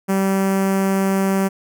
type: tone with notch filter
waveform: sawtooth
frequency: 193.5 Hz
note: G3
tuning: 22 cents flat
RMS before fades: -18 dBFS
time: 0.08-1.49 s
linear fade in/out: 20 ms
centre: 3800 Hz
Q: 0.75
effects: none